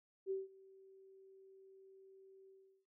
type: tone with ADSR envelope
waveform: sine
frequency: 384.9 Hz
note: G4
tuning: 32 cents flat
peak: -35 dBFS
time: 0.26-2.86 s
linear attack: 47 ms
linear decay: 170 ms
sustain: -24 dB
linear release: 380 ms
effects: none